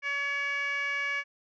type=tone with band-pass filter; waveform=15% pulse; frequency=566 Hz; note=C#5; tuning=36 cents sharp; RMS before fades=-31 dBFS; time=0.02-1.24 s; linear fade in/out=50 ms; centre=2100 Hz; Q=4.2; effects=resampled to 16000 Hz